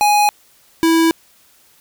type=tone pair in turn; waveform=square; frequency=831 / 327.9 Hz; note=G#5 / E4; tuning=+1 / -9 cents; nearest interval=octave + major third; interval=1610 cents; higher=first; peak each=-11 dBFS; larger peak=neither; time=0.01-0.29 / 0.83-1.11 s; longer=neither; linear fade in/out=0 ms; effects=white hiss -52 dBFS RMS until 1.8 s